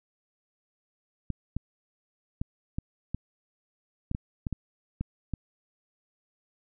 clicks, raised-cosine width 5 ms, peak -18 dBFS, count 11, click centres 1.303 / 1.566 / 2.415 / 2.785 / 3.146 / 4.114 / 4.149 / 4.468 / 4.527 / 5.01 / 5.337 s, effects none

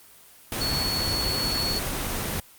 sine tone in noise, 4400 Hz, C#8, 14 cents flat, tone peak -25 dBFS, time 0.61-1.79 s, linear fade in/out 2 ms, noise pink, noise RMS -28 dBFS, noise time 0.52-2.4 s, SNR 0 dB, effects white hiss -51 dBFS RMS until 2.58 s + Opus 24 kbps

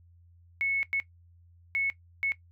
sine tone bursts at uneven times, 2200 Hz, C#7, 14 cents flat, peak -25 dBFS, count 4, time 0.61-0.83 / 0.93-1 / 1.75-1.9 / 2.23-2.32 s, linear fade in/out 0 ms, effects noise-tail reverb RT60 0.1 s tail -17 dB re dry + added 86 Hz sine -55 dBFS peak until 2.51 s

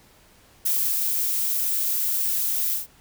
violet noise with ADSR envelope, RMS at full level -22 dBFS, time 0.65-2.87 s, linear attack 11 ms, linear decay 300 ms, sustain -2 dB, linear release 140 ms, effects pink hiss -55 dBFS RMS until 3 s

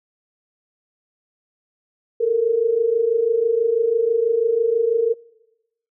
sine tone pair together, 439.2 / 465.3 Hz, A4 / A#4, -3 / -3 cents, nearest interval minor second, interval 100 cents, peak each -21 / -17 dBFS, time 2.2-5.14 s, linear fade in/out 10 ms, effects noise-tail reverb RT60 0.9 s tail -23 dB re dry

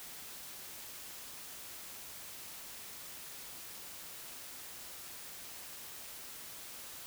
silence, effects white hiss -48 dBFS RMS until 7.06 s

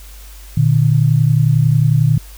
sine tone pair together, 119.6 / 150.69 Hz, A#2 / D3, +45 / +45 cents, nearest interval major third, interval 400 cents, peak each -12 dBFS, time 0.57-2.18 s, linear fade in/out 5 ms, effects added 50 Hz sine -34 dBFS peak until 2.37 s + white hiss -42 dBFS RMS until 2.37 s

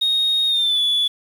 sine tone with pitch glide, 3729 to 3439 Hz, A#7 to A7, 0 to -40 cents, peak -14 dBFS, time 0.01-1.08 s, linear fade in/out 10 ms, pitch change -140 cents, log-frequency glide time 0.47-0.8 s, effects tanh soft clip ceiling -13 dBFS + 7-bit

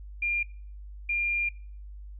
sine tone bursts at uneven times, 2400 Hz, D7, 37 cents sharp, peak -25 dBFS, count 2, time 0.22-0.43 / 1.09-1.49 s, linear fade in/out 5 ms, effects noise-tail reverb RT60 0.5 s tail -22 dB re dry + added 50 Hz sine -40 dBFS peak until 2.19 s

